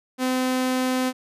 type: tone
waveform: sawtooth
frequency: 256.3 Hz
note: C4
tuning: 36 cents flat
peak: -17 dBFS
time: 0.18-1.13 s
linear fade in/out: 50 ms
effects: resampled to 32000 Hz